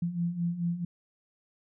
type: beating tone pair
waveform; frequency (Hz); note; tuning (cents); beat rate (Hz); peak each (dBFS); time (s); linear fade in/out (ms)
sine; 168.8 / 173.4; E3 / F3; +41 / -12; 4.6; -34 / -29; 0.02-0.85; 5
effects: none